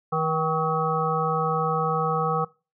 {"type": "harmonic tone with a mistuned harmonic", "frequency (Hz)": 159.9, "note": "D#3", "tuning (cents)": 48, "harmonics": [1, 3, 5, 7, 8], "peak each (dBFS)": [-28, -28, -28, -28, -28], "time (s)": [0.12, 2.45], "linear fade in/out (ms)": 10, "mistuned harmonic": 5, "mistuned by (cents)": -48, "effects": ["noise-tail reverb RT60 0.3 s tail -21 dB re dry"]}